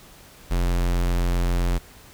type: tone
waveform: square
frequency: 43.83 Hz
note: F1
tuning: 7 cents sharp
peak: -20 dBFS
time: 0.5-1.79 s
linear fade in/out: 20 ms
effects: pink hiss -48 dBFS RMS until 2.13 s